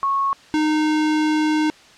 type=tone pair in turn; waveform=sine / square; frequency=1100 / 307.5 Hz; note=C#6 / D#4; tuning=-14 / -20 cents; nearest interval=octave + minor seventh; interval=2206 cents; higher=first; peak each=-17 dBFS; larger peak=neither; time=0.03-0.33 / 0.54-1.7 s; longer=second; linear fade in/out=0 ms; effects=white hiss -47 dBFS RMS until 1.97 s + low-pass 5000 Hz 12 dB/octave